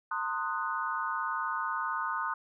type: chord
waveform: sine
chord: C half-diminished seventh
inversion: third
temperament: equal with one note detuned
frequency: 908.4 / 1046.5 / 1244.5 / 1480 Hz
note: Bb5 / C6 / Eb6 / Gb6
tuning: -45 / 0 / 0 / 0 cents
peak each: -37 / -36 / -34 / -36 dBFS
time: 0.11-2.34 s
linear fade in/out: 5 ms
effects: none